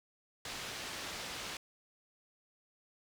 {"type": "low-pass noise", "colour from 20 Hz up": "white", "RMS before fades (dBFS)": -43, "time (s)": [0.45, 1.57], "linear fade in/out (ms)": 2, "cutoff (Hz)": 4700, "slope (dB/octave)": 12, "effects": []}